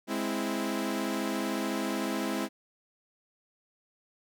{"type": "chord", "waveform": "sawtooth", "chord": "Ab augmented", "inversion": "none", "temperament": "equal", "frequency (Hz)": [207.7, 261.6, 329.6], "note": ["Ab3", "C4", "E4"], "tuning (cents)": [0, 0, 0], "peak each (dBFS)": [-30, -30, -30], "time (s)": [0.07, 2.49], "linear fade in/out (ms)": 50, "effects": []}